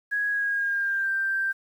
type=tone with pitch glide; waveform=sine; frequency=1661.2 to 1574.3 Hz; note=G#6 to G6; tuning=0 to +7 cents; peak=-23 dBFS; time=0.11-1.53 s; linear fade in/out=20 ms; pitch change=-93 cents; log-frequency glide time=0.29-1.1 s; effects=9-bit